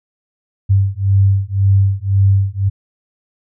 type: beating tone pair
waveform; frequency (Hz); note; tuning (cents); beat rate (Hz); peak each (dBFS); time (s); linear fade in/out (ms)
sine; 97.1 / 99; G2 / G2; -16 / +18; 1.9; -13; 0.69-2.7; 20
effects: none